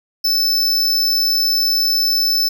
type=tone; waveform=square; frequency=5274 Hz; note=E8; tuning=in tune; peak=-14 dBFS; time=0.24-2.49 s; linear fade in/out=10 ms; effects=none